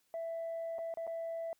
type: tone with dropouts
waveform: sine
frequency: 662 Hz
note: E5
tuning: 7 cents sharp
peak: -35 dBFS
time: 0.14-1.53 s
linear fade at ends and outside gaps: 1 ms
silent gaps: 0.784-0.789 / 0.94-0.972 / 1.068-1.075 s
effects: tanh soft clip ceiling -34 dBFS + white hiss -75 dBFS RMS until 1.59 s